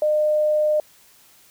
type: tone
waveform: sine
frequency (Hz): 607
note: D#5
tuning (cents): -43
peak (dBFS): -16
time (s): 0.02-0.8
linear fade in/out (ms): 2
effects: white hiss -53 dBFS RMS until 1.5 s